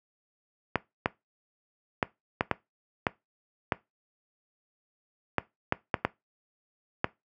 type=clicks; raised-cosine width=0.5 ms; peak=-8 dBFS; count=12; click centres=0.757 / 1.059 / 2.028 / 2.409 / 2.513 / 3.068 / 3.722 / 5.383 / 5.724 / 5.942 / 6.05 / 7.044 s; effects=noise-tail reverb RT60 0.2 s tail -20 dB re dry + high-pass 80 Hz 12 dB/octave